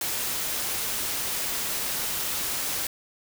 white noise, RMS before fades -29 dBFS, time 0.01-2.87 s, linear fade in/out 2 ms, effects none

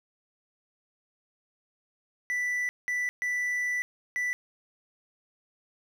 triangle tone bursts at uneven times, 1975.5 Hz, B6, in tune, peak -25 dBFS, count 4, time 2.3-2.69 / 2.88-3.09 / 3.22-3.82 / 4.16-4.33 s, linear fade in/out 0 ms, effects none

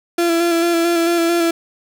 35% pulse tone with vibrato, 338.7 Hz, E4, 47 cents sharp, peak -12 dBFS, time 0.18-1.51 s, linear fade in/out 5 ms, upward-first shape square, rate 4.5 Hz, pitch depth 22 cents each way, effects none

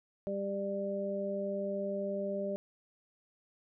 harmonic tone, 198.2 Hz, G3, 19 cents sharp, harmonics 1 / 2 / 3, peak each -38 / -39 / -35 dBFS, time 0.27-2.56 s, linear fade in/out 0 ms, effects none

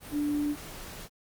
sine tone in noise, 293.7 Hz, D4, in tune, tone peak -26 dBFS, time 0.11-0.56 s, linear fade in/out 50 ms, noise pink, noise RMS -43 dBFS, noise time 0-1.09 s, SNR +14 dB, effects Opus 32 kbps

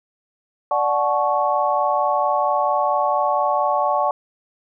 sine chord, D major seventh, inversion none, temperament equal with one note detuned, 587.3 / 740 / 864.4 / 1108.7 Hz, D5 / F#5 / A5 / C#6, 0 / 0 / -31 / 0 cents, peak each -22 dBFS, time 0.71-4.11 s, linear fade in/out 2 ms, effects none

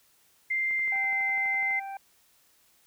sine tone with pitch glide, 2093 to 2071 Hz, C7 to C7, 0 to -18 cents, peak -25 dBFS, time 0.5-1.8 s, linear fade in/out 10 ms, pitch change -18 cents, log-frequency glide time 0.79-1.09 s
click train, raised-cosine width 0.5 ms, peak -34 dBFS, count 13, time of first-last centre 0.71-1.71 s, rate 12 Hz
harmonic tone, 784 Hz, G5, in tune, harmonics 1 / 2 / 3, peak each -35 / -48 / -49 dBFS, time 0.92-1.97 s, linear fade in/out 2 ms
effects white hiss -64 dBFS RMS until 2.86 s

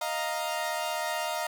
sawtooth chord, Eb suspended second, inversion none, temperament equal, 622.3 / 698.5 / 932.3 Hz, Eb5 / F5 / Bb5, 0 / 0 / 0 cents, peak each -30 dBFS, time 0.01-1.47 s, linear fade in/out 5 ms, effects 10-bit

